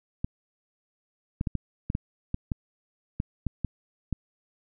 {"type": "clicks", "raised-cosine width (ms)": 5, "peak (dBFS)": -15, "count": 12, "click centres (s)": [0.245, 1.411, 1.472, 1.553, 1.901, 1.951, 2.344, 2.518, 3.201, 3.467, 3.647, 4.127], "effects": []}